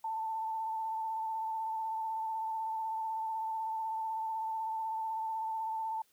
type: tone with vibrato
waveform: sine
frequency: 887 Hz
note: A5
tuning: 14 cents sharp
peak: -33 dBFS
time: 0.04-6.02 s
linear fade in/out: 5 ms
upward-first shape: sine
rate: 16 Hz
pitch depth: 23 cents each way
effects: white hiss -70 dBFS RMS until 6.12 s